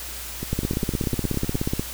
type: two click trains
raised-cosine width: 3 ms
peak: -15 / -10 dBFS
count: 12 / 22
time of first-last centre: 0.43-1.547 / 0.53-1.795 s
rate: 9.85 / 16.6 Hz
effects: added 60 Hz sine -39 dBFS peak until 1.93 s + white hiss -35 dBFS RMS until 1.93 s